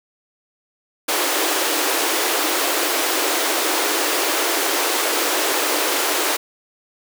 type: high-pass noise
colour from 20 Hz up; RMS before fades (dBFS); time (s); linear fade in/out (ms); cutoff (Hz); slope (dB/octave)
pink; -20; 1.08-6.37; 10; 290; 96
effects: none